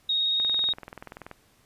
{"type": "tone with vibrato", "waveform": "sine", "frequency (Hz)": 3742, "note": "A#7", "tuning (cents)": 6, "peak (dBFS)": -22, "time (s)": [0.09, 0.73], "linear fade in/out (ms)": 5, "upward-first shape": "square", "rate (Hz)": 18, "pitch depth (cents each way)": 10}
{"type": "click train", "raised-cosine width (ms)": 0.5, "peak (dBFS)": -24, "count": 20, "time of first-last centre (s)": [0.4, 1.313], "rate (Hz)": 20.8}
{"effects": ["pink hiss -62 dBFS RMS until 1.65 s", "resampled to 32000 Hz"]}